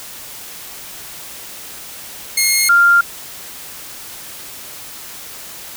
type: tone pair in turn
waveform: 10% pulse / sine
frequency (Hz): 2149 / 1395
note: C7 / F6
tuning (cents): +46 / -2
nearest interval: perfect fifth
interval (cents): 748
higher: first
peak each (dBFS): -3 / -7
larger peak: first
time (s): 2.37-2.69 / 2.69-3.01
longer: neither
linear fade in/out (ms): 5
effects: white hiss -33 dBFS RMS until 5.76 s